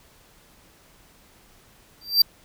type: tone with exponential growth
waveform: square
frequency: 4699 Hz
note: D8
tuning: in tune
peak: -10 dBFS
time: 2.01-2.22 s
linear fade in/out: 5 ms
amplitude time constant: 44 ms
effects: pink hiss -55 dBFS RMS until 2.44 s